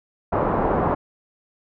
white low-pass noise, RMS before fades -21 dBFS, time 0.32-0.95 s, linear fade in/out 10 ms, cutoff 1000 Hz, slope 24 dB/octave, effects none

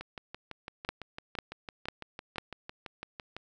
two click trains, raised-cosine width 0.3 ms, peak -15 / -24 dBFS, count 4 / 21, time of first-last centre 0.89-2.383 / 0.01-3.366 s, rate 2.01 / 5.96 Hz, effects none

